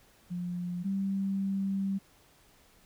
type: tone pair in turn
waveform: sine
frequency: 176.8 / 195 Hz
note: F3 / G3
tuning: +22 / -9 cents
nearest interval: major second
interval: 169 cents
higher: second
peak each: -32 / -28 dBFS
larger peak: second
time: 0.3-0.84 / 0.84-1.99 s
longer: second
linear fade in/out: 20 ms
effects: pink hiss -62 dBFS RMS until 2.85 s